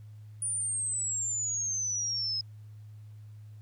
sine exponential sweep, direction down, 9490 to 5100 Hz, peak -29 dBFS, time 0.42-2.41 s, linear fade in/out 2 ms, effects added 106 Hz sine -45 dBFS peak until 3.61 s + pink hiss -70 dBFS RMS until 3.61 s

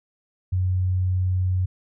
sine tone, 92.1 Hz, F#2, 7 cents flat, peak -19 dBFS, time 0.52-1.66 s, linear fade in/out 10 ms, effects none

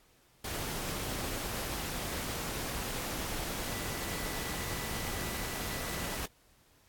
sine tone in noise, 1975.5 Hz, B6, in tune, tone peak -47 dBFS, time 3.69-6.17 s, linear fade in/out 5 ms, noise pink, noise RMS -37 dBFS, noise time 0.44-6.26 s, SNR -13 dB, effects pink hiss -65 dBFS RMS until 6.88 s + AAC 64 kbps

